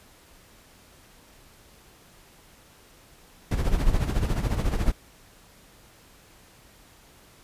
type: noise with tremolo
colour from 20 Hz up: brown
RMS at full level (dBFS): -21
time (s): 3.51-4.92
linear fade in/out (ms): 5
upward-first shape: sine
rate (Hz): 14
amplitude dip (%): 65
effects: pink hiss -54 dBFS RMS until 7.43 s + resampled to 32000 Hz